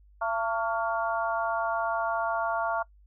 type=harmonic tone with a mistuned harmonic; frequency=225.7 Hz; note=A3; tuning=44 cents sharp; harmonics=3 / 4 / 5 / 6; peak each=-30 / -31 / -32 / -33 dBFS; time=0.21-2.83 s; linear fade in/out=10 ms; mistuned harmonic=6; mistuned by=+59 cents; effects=noise-tail reverb RT60 0.1 s tail -22 dB re dry + added 50 Hz sine -54 dBFS peak until 3.06 s